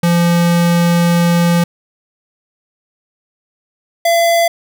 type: tone pair in turn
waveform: square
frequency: 171.8 / 677.5 Hz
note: F3 / E5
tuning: -28 / +47 cents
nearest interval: 2 octaves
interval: 2375 cents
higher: second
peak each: -10 dBFS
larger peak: neither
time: 0.03-1.64 / 4.05-4.48 s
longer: first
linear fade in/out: 5 ms
effects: none